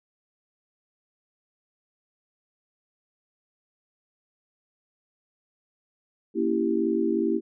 sine chord, A# diminished seventh, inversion none, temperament equal with one note detuned, 233.1 / 278.9 / 329.6 / 392 Hz, A#3 / C#4 / E4 / G4, 0 / +11 / 0 / 0 cents, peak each -28 / -31 / -25 / -27 dBFS, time 6.34-7.41 s, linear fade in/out 50 ms, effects none

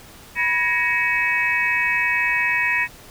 sine tone cluster, 977 / 1668 / 1878 / 2248 / 2566 Hz, B5 / G#6 / A#6 / C#7 / E7, -19 / +7 / +12 / +24 / -47 cents, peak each -28 / -29 / -21 / -24 / -23 dBFS, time 0.35-2.88 s, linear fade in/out 50 ms, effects pink hiss -44 dBFS RMS until 3.1 s

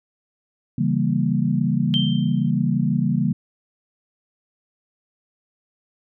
sine chord, C# diminished seventh, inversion none, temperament equal, 138.59 / 164.81 / 196 / 233.1 Hz, C#3 / E3 / G3 / Bb3, 0 / 0 / 0 / 0 cents, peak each -23 dBFS, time 0.78-3.33 s, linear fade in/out 5 ms
sine tone with exponential decay, 3138 Hz, G7, 1 cent sharp, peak -18 dBFS, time 1.94-2.5 s, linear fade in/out 0 ms, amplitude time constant 120 ms
effects none

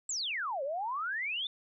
sine exponential two-way sweep, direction down then up, 7920 to 524 to 3613 Hz, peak -32 dBFS, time 0.09-1.47 s, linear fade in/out 2 ms, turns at 0.63 s, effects none

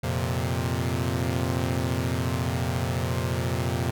sawtooth chord, F suspended fourth, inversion none, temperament equal, 87.31 / 116.54 / 130.81 Hz, F2 / Bb2 / C3, 0 / 0 / 0 cents, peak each -25 dBFS, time 0.03-3.91 s, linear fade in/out 10 ms, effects none

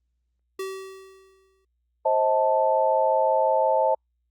square tone with exponential decay, 383.2 Hz, G4, 39 cents flat, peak -28 dBFS, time 0.59-1.65 s, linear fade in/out 5 ms, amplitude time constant 230 ms
sine chord, A diminished, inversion first, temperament just, 528 / 633.6 / 880 Hz, C5 / Eb5 / A5, +16 / +31 / 0 cents, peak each -23 / -23 / -22 dBFS, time 2.05-3.95 s, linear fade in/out 10 ms
effects added 60 Hz sine -70 dBFS peak until 4.3 s + Opus 32 kbps

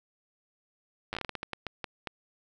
slowing click train, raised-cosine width 0.3 ms, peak -18 dBFS, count 14, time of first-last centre 1.13-2.072 s, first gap 9 ms, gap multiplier 1.31, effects none

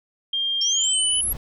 sine tone with pitch glide, 3200 to 2986 Hz, G7 to F#7, +35 to +15 cents, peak -21 dBFS, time 0.33-1.21 s, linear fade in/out 5 ms, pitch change -120 cents, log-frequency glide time 0.72-1.07 s
sine linear sweep, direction up, 5310 to 11470 Hz, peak -21 dBFS, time 0.61-1.33 s, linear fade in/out 5 ms
brown noise with exponential growth, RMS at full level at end -30 dBFS, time 0.81-1.37 s, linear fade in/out 1 ms, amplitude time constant 120 ms
effects none

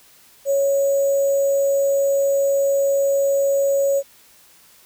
sine tone with sample-and-hold, 554.4 Hz, C#5, in tune, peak -15 dBFS, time 0.45-4.03 s, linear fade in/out 50 ms, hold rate 7350 Hz, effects white hiss -51 dBFS RMS until 4.85 s

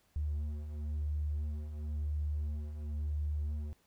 triangle beating tone pair, 74 / 74.97 Hz, D2 / D2, +14 / +36 cents, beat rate 0.97 Hz, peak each -37 / -31 dBFS, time 0.16-3.73 s, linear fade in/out 0 ms, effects tanh soft clip ceiling -29 dBFS + pink hiss -71 dBFS RMS until 3.86 s

